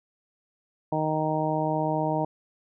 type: harmonic tone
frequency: 155.56 Hz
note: D#3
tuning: in tune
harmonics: 1 / 2 / 3 / 4 / 5 / 6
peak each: -30 / -30 / -34 / -29 / -31 / -31 dBFS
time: 0.92-2.25 s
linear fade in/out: 5 ms
effects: none